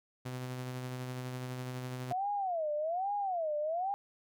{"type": "tone with tremolo", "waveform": "sawtooth", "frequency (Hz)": 126.9, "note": "B2", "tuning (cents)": 47, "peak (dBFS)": -33, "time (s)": [0.25, 2.13], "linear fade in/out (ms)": 10, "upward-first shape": "sine", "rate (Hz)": 12, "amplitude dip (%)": 25}
{"type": "tone with vibrato", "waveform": "sine", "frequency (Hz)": 698.5, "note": "F5", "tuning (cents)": 0, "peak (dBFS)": -31, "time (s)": [2.11, 3.94], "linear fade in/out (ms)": 0, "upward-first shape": "sine", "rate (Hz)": 1.2, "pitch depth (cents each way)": 280}
{"effects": []}